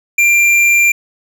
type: tone with tanh clipping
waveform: sine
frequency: 2377 Hz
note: D7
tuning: 20 cents sharp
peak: -9 dBFS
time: 0.18-0.92 s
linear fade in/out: 5 ms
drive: 12 dB
effects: none